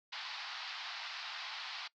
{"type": "band-pass noise", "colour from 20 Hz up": "white", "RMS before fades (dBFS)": -44, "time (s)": [0.12, 1.88], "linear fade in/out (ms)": 10, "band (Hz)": [740, 4800], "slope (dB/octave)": 48, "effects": ["noise-tail reverb RT60 0.1 s tail -21 dB re dry"]}